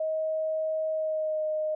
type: tone with pitch glide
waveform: sine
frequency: 631 to 618.7 Hz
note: D#5 to D#5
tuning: +24 to -10 cents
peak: -26 dBFS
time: 0-1.75 s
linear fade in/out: 5 ms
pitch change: -34 cents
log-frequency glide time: 0.9-1.45 s
effects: none